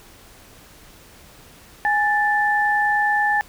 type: tone pair together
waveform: sine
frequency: 830.6 / 1760 Hz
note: G#5 / A6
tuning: 0 / 0 cents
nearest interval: octave + minor second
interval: 1300 cents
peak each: -19 dBFS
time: 1.85-3.41 s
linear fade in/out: 0 ms
effects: pink hiss -47 dBFS RMS until 3.48 s